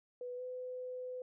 sine tone with pitch glide, 493.9 to 504.3 Hz, B4 to B4, 0 to +36 cents, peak -40 dBFS, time 0.21-1.22 s, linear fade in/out 2 ms, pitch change +36 cents, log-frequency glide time 0.36-0.42 s, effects none

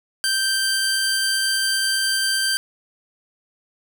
30% pulse tone pair together, 1566 / 4693 Hz, G6 / D8, -2 / -2 cents, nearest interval octave + perfect fifth, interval 1900 cents, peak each -19 dBFS, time 0.24-2.57 s, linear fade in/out 0 ms, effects none

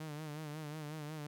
sawtooth tone with vibrato, 152.2 Hz, D#3, 38 cents flat, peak -38 dBFS, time 0-1.27 s, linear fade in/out 5 ms, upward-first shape sine, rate 5.5 Hz, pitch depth 66 cents each way, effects none

